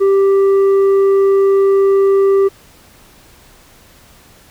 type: tone with tanh clipping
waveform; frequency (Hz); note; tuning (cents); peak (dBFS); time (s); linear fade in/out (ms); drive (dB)
sine; 392; G4; 0; -9; 0-2.49; 20; 5
effects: pink hiss -45 dBFS RMS until 4.5 s